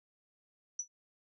sine tone with exponential decay, 5920 Hz, F#8, in tune, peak -30 dBFS, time 0.79-0.88 s, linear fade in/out 5 ms, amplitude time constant 18 ms, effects none

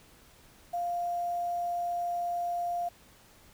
sine tone with quantisation, 698.5 Hz, F5, in tune, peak -29 dBFS, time 0.73-2.89 s, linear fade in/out 10 ms, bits 9, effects pink hiss -58 dBFS RMS until 3.53 s

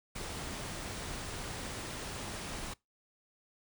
pink band-stop noise, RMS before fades -41 dBFS, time 0.15-2.74 s, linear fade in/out 10 ms, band 11000 to 16000 Hz, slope 96 dB/octave, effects noise-tail reverb RT60 0.2 s tail -23 dB re dry

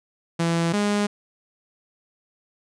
sawtooth tone pair in turn, 167.6 / 205.9 Hz, E3 / G#3, +29 / -15 cents, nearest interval major third, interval 356 cents, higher second, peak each -16 dBFS, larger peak neither, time 0.39-0.73 / 0.73-1.07 s, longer neither, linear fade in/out 10 ms, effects resampled to 22050 Hz

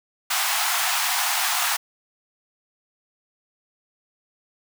pink high-pass noise, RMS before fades -23 dBFS, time 0.3-1.77 s, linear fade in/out 10 ms, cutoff 700 Hz, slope 96 dB/octave, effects none

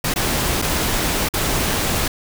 pink noise with dropouts, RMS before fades -20 dBFS, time 0.04-2.08 s, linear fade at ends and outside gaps 5 ms, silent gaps 0.14-0.159 / 0.618-0.622 / 1.288-1.337 s, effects none

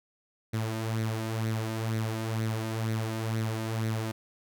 sawtooth tone with flanger, 111.3 Hz, A2, 20 cents sharp, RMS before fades -31 dBFS, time 0.53-4.12 s, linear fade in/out 10 ms, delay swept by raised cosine 0.49 to 3.29 ms, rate 2.1 Hz, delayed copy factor +0.55, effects none

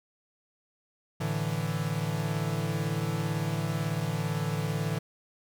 45% pulse chord, A suspended fourth, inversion none, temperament equal, 110 / 146.83 / 164.81 Hz, A2 / D3 / E3, 0 / 0 / 0 cents, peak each -34 / -32 / -32 dBFS, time 1.2-4.99 s, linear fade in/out 10 ms, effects none

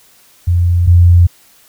sine tone pair in turn, 87.31 / 87.31 Hz, F2 / F2, 0 / 0 cents, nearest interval unison, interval 0 cents, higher neither, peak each -8 / -3 dBFS, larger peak second, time 0.47-0.87 / 0.87-1.27 s, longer neither, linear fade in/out 10 ms, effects white hiss -47 dBFS RMS until 1.68 s

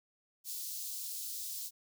white high-pass noise, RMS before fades -41 dBFS, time 0.44-1.71 s, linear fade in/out 50 ms, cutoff 4100 Hz, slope 24 dB/octave, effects none

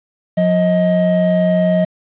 triangle tone pair together, 179.02 / 629 Hz, F3 / D#5, +43 / +19 cents, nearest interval octave + minor seventh, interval 2176 cents, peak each -12 dBFS, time 0.37-1.85 s, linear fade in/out 10 ms, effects resampled to 8000 Hz + 7-bit

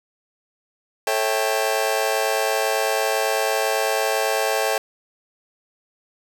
sawtooth chord, A dominant seventh, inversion none, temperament just, 440 / 550 / 660 / 792 Hz, A4 / C#5 / E5 / G5, 0 / -14 / +2 / +18 cents, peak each -21 dBFS, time 1.07-4.78 s, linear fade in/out 2 ms, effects none

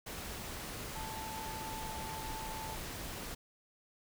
sine tone in noise, 880 Hz, A5, in tune, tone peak -43 dBFS, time 0.95-2.76 s, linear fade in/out 10 ms, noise pink, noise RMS -43 dBFS, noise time 0.06-3.35 s, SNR -3 dB, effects none

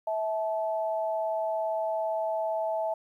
sine tone pair together, 650 / 867.6 Hz, E5 / A5, -24 / -25 cents, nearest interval perfect fourth, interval 499 cents, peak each -28 / -32 dBFS, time 0.07-2.94 s, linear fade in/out 5 ms, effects 11-bit

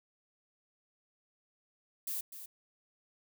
violet noise with echo, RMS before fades -37 dBFS, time 2.07-2.21 s, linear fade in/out 5 ms, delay 250 ms, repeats 1, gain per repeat -10 dB, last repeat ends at 2.46 s, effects none

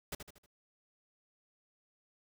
pink noise with echo, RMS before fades -39 dBFS, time 0.12-0.15 s, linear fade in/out 5 ms, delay 78 ms, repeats 4, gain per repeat -7 dB, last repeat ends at 0.462 s, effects none

